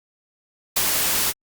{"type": "noise with ADSR envelope", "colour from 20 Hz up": "white", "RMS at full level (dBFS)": -18, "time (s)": [0.76, 1.33], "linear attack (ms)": 9, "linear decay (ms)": 37, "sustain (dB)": -3, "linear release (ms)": 37, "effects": ["Opus 48 kbps"]}